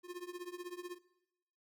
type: tone with tremolo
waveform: square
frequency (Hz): 355.6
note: F4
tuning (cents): +31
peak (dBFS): -40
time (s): 0.03-0.99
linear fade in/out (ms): 50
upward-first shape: triangle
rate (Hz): 16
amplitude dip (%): 95
effects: noise-tail reverb RT60 1.0 s tail -21 dB re dry